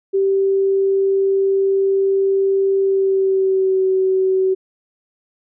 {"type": "tone with pitch glide", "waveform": "sine", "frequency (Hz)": [389.5, 378.2], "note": ["G4", "F#4"], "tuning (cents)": [-11, 38], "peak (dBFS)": -13, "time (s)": [0.13, 4.55], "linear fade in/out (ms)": 20, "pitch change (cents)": -51, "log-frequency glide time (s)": [2.8, 3.85], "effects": []}